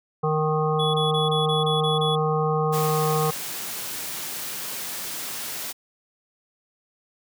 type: harmonic tone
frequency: 154.8 Hz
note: D#3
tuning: 9 cents flat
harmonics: 1 / 3 / 5 / 7 / 8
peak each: -24 / -24 / -28 / -29 / -31 dBFS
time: 0.23-3.31 s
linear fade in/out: 10 ms
type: tone bursts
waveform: triangle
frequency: 3400 Hz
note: G#7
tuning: 40 cents sharp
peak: -24 dBFS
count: 8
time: 0.79-2.158 s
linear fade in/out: 10 ms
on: 150 ms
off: 24 ms
type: high-pass noise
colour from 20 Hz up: white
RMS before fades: -32 dBFS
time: 2.72-5.73 s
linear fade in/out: 20 ms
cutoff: 110 Hz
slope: 24 dB/octave
effects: none